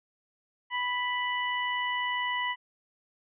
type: harmonic tone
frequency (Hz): 987.8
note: B5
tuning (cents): 0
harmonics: 1 / 2 / 3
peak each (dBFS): -31 / -31 / -36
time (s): 0.7-2.56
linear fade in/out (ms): 50
effects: none